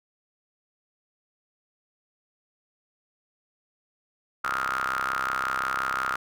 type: ring-modulated tone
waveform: sawtooth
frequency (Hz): 65.6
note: C2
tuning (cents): +5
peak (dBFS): -19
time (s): 4.44-6.16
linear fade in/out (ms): 5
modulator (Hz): 1330
effects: none